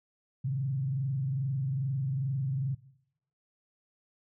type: tone with frequency modulation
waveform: sine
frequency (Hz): 134.5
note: C3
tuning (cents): +48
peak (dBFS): -28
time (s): 0.44-2.75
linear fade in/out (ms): 10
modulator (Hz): 22.4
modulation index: 0.54
effects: noise-tail reverb RT60 0.8 s tail -20 dB re dry